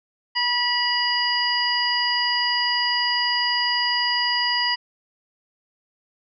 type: harmonic tone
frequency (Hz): 972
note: B5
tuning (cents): -28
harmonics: 1 / 2 / 3 / 5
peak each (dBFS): -26 / -25 / -26 / -23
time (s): 0.35-4.76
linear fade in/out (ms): 20
effects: none